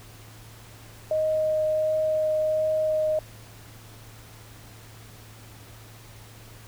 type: tone with vibrato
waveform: sine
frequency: 622.3 Hz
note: D#5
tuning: in tune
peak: -21 dBFS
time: 1.11-3.19 s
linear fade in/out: 2 ms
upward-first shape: triangle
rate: 1.4 Hz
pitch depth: 8 cents each way
effects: added 110 Hz sine -47 dBFS peak until 6.67 s + pink hiss -49 dBFS RMS until 6.67 s